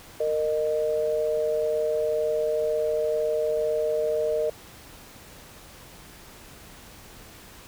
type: tone pair together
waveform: sine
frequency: 461 / 614 Hz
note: A#4 / D#5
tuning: -19 / -23 cents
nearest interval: perfect fourth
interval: 496 cents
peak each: -25 dBFS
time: 0.2-4.5 s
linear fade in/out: 5 ms
effects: pink hiss -47 dBFS RMS until 7.67 s